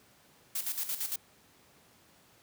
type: noise with tremolo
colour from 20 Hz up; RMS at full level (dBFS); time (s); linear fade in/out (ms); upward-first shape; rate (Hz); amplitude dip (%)
blue; -33; 0.55-1.16; 5; square; 8.8; 65
effects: pink hiss -62 dBFS RMS until 2.42 s + high-pass 100 Hz 12 dB/octave